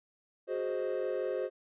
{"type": "chord", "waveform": "triangle", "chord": "Ab dominant seventh", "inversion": "third", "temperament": "equal", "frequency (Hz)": [370, 415.3, 523.3, 622.3], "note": ["Gb4", "Ab4", "C5", "Eb5"], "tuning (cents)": [0, 0, 0, 0], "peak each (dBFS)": [-34, -35, -32, -38], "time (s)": [0.47, 1.5], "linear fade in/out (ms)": 50, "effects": ["tanh soft clip ceiling -22 dBFS", "resampled to 8000 Hz"]}